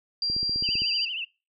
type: tone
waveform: sine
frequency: 4745 Hz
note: D8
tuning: 17 cents sharp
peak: -24 dBFS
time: 0.22-1.05 s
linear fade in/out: 2 ms
type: click train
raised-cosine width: 3 ms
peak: -25 dBFS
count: 9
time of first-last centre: 0.3-0.819 s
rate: 15.4 Hz
type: tone with vibrato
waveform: sine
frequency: 2837 Hz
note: F7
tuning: 27 cents sharp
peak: -29 dBFS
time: 0.63-1.25 s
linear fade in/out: 10 ms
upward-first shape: triangle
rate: 13 Hz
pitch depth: 160 cents each way
effects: noise-tail reverb RT60 0.3 s tail -24 dB re dry